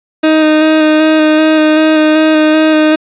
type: tone with vibrato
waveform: 30% pulse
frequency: 311.1 Hz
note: D#4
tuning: in tune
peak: -3 dBFS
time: 0.23-2.96 s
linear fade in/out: 10 ms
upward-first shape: square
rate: 2.6 Hz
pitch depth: 13 cents each way
effects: resampled to 8000 Hz + 7-bit